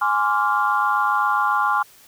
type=chord; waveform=sine; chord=D half-diminished seventh; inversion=second; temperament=equal with one note detuned; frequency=830.6 / 1046.5 / 1153.8 / 1396.9 Hz; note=Ab5 / C6 / D6 / F6; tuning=0 / 0 / -31 / 0 cents; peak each=-22 dBFS; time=0.01-1.83 s; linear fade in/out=10 ms; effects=tanh soft clip ceiling -6 dBFS + white hiss -50 dBFS RMS until 2.07 s